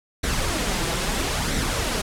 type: noise with flanger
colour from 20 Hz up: pink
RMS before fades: -24 dBFS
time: 0.23-2.02 s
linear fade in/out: 10 ms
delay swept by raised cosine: 0.51 to 6.01 ms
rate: 0.76 Hz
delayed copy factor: +0.5
effects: low-pass 10000 Hz 12 dB/octave